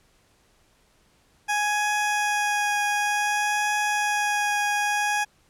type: tone with vibrato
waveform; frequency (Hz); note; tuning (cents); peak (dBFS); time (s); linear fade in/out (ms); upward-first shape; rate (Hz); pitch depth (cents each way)
20% pulse; 830.6; G#5; 0; -17; 1.48-5.25; 20; triangle; 0.55; 12
effects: pink hiss -62 dBFS RMS until 5.49 s + low-pass 11000 Hz 12 dB/octave